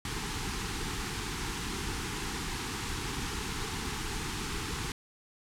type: band-stop noise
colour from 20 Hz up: pink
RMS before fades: -35 dBFS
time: 0.05-4.92 s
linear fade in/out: 2 ms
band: 460 to 770 Hz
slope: 96 dB/octave
effects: low-pass 9000 Hz 12 dB/octave